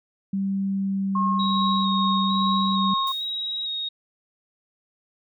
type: tone with pitch glide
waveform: sine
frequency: 195.2 to 193.4 Hz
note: G3 to G3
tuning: -7 to -23 cents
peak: -22 dBFS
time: 0.33-2.94 s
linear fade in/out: 5 ms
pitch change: -16 cents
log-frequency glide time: 0.7-1.8 s
type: tone with tremolo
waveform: sine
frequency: 1077 Hz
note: C6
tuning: 50 cents sharp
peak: -21 dBFS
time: 1.15-3.12 s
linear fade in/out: 5 ms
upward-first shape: sine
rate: 2.4 Hz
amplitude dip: 30%
type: tone with vibrato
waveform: sine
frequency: 3783 Hz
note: A#7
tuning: 25 cents sharp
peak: -26 dBFS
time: 1.39-3.89 s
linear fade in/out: 10 ms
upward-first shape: square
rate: 1.1 Hz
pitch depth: 17 cents each way
type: noise with exponential decay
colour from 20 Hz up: blue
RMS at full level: -40 dBFS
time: 3.07-3.46 s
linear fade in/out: 1 ms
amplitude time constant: 83 ms
effects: none